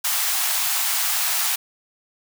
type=high-pass noise; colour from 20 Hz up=white; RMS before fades=-22 dBFS; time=0.04-1.56 s; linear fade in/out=10 ms; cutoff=670 Hz; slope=96 dB/octave; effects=none